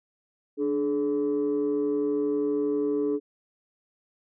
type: tone pair together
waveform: sine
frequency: 293.7 / 426.1 Hz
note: D4 / G#4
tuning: 0 / +44 cents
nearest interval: tritone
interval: 644 cents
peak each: -25 / -24 dBFS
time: 0.57-3.2 s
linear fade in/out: 50 ms
effects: tanh soft clip ceiling -19 dBFS